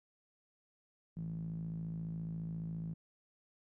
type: tone with band-pass filter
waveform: sawtooth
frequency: 54.5 Hz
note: A1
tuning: 16 cents flat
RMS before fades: -41 dBFS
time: 1.16-2.94 s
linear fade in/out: 10 ms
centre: 170 Hz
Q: 8.8
effects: none